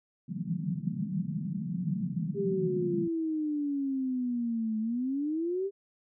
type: band-pass noise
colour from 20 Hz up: white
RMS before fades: -33 dBFS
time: 0.28-3.08 s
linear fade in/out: 5 ms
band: 150 to 200 Hz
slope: 48 dB/octave
type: exponential two-way sweep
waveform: sine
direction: down then up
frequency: 403.5 to 215.6 to 403.5 Hz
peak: -28 dBFS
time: 2.34-5.71 s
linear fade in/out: 50 ms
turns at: 4.79 s
effects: none